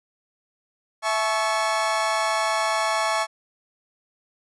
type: chord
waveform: 30% pulse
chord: A major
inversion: second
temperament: equal with one note detuned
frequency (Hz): 659.3 / 862.9 / 1108.7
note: E5 / A5 / C#6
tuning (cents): 0 / -34 / 0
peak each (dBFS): -23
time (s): 1.02-3.27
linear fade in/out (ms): 50
effects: resampled to 22050 Hz